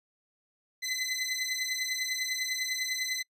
20% pulse beating tone pair, 2020 / 2030 Hz, B6 / B6, +39 / +47 cents, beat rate 10 Hz, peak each -28 dBFS, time 0.82-3.23 s, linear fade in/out 20 ms, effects noise-tail reverb RT60 0.1 s tail -26 dB re dry + resampled to 32000 Hz

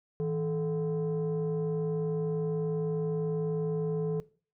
sine tone pair together, 161.72 / 433.5 Hz, E3 / A4, -33 / -26 cents, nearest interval octave + perfect fourth, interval 1707 cents, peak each -29 / -29 dBFS, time 0.2-4.2 s, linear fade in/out 0 ms, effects noise-tail reverb RT60 0.4 s tail -21 dB re dry + tanh soft clip ceiling -25 dBFS

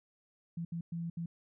sine tone bursts at uneven times, 168.4 Hz, E3, 37 cents sharp, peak -35 dBFS, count 4, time 0.57-0.65 / 0.72-0.81 / 0.92-1.1 / 1.17-1.26 s, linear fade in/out 5 ms, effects none

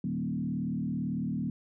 sine tone with frequency modulation, 203.1 Hz, G#3, 38 cents flat, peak -29 dBFS, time 0.04-1.5 s, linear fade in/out 2 ms, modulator 38 Hz, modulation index 1.6, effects none

